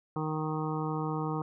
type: harmonic tone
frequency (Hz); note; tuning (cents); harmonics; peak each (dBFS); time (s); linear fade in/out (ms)
155.56; D#3; 0; 1 / 2 / 3 / 5 / 6 / 7 / 8; -33 / -36 / -38 / -40 / -41 / -41 / -42; 0.16-1.42; 2
effects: none